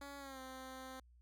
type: tone with pitch glide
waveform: 10% pulse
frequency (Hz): 281.3 to 261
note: C#4 to C4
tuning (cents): +26 to -4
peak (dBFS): -40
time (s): 0.01-1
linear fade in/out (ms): 5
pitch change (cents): -130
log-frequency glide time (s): 0.18-0.4
effects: added 60 Hz sine -62 dBFS peak until 1.21 s